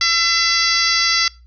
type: harmonic tone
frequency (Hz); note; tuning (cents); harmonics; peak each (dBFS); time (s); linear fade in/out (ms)
674; E5; +38; 2 / 3 / 4 / 5 / 6 / 7 / 8 / 9; -23 / -20 / -28 / -25 / -24 / -18 / -23 / -26; 0.01-1.28; 2
effects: noise-tail reverb RT60 0.3 s tail -24 dB re dry + added 60 Hz sine -43 dBFS peak until 1.46 s